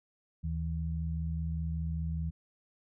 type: tone pair together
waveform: sine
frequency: 76.8 / 161.89 Hz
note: D#2 / E3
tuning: -22 / -31 cents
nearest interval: octave + minor second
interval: 1291 cents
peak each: -33 / -35 dBFS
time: 0.43-2.31 s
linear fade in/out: 20 ms
effects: none